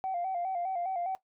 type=tone with vibrato; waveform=sine; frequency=729 Hz; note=F#5; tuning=26 cents flat; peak=-29 dBFS; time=0.04-1.15 s; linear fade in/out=0 ms; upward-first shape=square; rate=4.9 Hz; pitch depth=76 cents each way; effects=noise-tail reverb RT60 0.1 s tail -17 dB re dry + tanh soft clip ceiling -26 dBFS